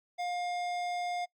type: tone with hard clipping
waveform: sine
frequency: 709 Hz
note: F5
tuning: 26 cents sharp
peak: -34 dBFS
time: 0.18-1.26 s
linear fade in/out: 20 ms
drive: 15 dB
effects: noise-tail reverb RT60 0.1 s tail -23 dB re dry + Opus 48 kbps